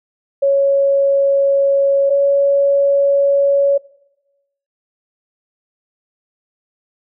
sine tone pair in turn, 554.4 / 559.9 Hz, C#5 / C#5, 0 / +17 cents, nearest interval unison, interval 17 cents, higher second, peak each -10 dBFS, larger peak neither, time 0.42-2.1 / 2.1-3.78 s, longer neither, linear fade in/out 10 ms, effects noise-tail reverb RT60 0.9 s tail -21 dB re dry

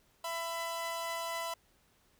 sawtooth tone pair together, 668 / 1000 Hz, E5 / B5, +23 / +21 cents, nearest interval perfect fifth, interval 698 cents, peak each -35 / -34 dBFS, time 0.24-1.54 s, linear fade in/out 5 ms, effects pink hiss -69 dBFS RMS until 2.19 s

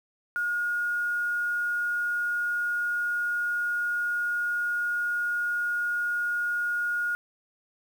sine tone with quantisation, 1433 Hz, F6, 44 cents sharp, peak -25 dBFS, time 0.36-7.15 s, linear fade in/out 0 ms, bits 8, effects none

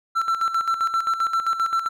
triangle tone with tremolo, 1342 Hz, E6, 31 cents sharp, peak -16 dBFS, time 0.15-1.89 s, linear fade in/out 20 ms, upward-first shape square, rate 7.6 Hz, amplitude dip 65%, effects none

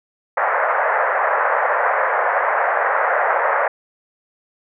pink band-pass noise, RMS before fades -18 dBFS, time 0.37-3.68 s, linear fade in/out 5 ms, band 520 to 1900 Hz, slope 48 dB/octave, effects none

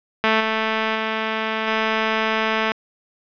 5% pulse tone with level steps, 220 Hz, A3, in tune, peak -4 / -8 / -10 / -7 dBFS, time 0.24-2.72 s, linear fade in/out 0 ms, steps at 0.4 / 0.95 / 1.67 s, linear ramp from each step 10 ms, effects resampled to 11025 Hz + 7-bit

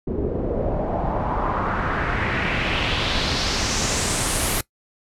pink noise with low-pass filter sweep, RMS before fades -23 dBFS, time 0.07-4.61 s, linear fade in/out 5 ms, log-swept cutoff 360 to 12000 Hz, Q 2.5, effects noise-tail reverb RT60 0.1 s tail -20 dB re dry

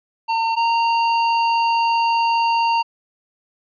square tone pair in turn, 909 / 923.8 Hz, A#5 / A#5, -44 / -16 cents, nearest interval unison, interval 28 cents, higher second, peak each -18 / -16 dBFS, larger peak second, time 0.28-0.56 / 0.56-2.83 s, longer second, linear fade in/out 20 ms, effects resampled to 11025 Hz

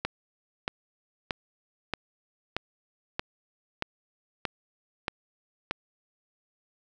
click train, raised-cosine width 0.3 ms, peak -12 dBFS, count 10, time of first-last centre 0.05-5.71 s, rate 1.59 Hz, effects none

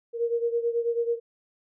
sine beating tone pair, 466.2 / 475.4 Hz, A#4 / A#4, 0 / +34 cents, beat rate 9.2 Hz, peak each -25 / -29 dBFS, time 0.13-1.2 s, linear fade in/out 50 ms, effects none

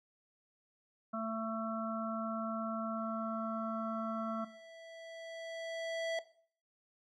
harmonic tone, 222.9 Hz, A3, 23 cents sharp, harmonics 1 / 3 / 5 / 6, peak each -39 / -41 / -44 / -41 dBFS, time 1.13-4.45 s, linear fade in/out 10 ms
square tone with exponential growth, 659.3 Hz, E5, in tune, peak -32 dBFS, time 2.97-6.19 s, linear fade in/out 2 ms, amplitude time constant 700 ms
effects noise-tail reverb RT60 0.5 s tail -17 dB re dry + low-pass 5000 Hz 12 dB/octave

